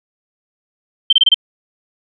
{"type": "tone bursts", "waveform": "sine", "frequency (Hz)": 3124, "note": "G7", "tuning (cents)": -7, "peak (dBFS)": -6, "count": 5, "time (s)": [1.1, 1.344], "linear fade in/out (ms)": 5, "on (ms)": 28, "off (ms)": 26, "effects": []}